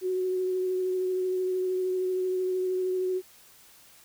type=tone with vibrato; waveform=sine; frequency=370 Hz; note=F#4; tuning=in tune; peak=-25 dBFS; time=0.01-3.22 s; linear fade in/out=50 ms; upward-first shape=triangle; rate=13 Hz; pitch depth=19 cents each way; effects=white hiss -55 dBFS RMS until 4.04 s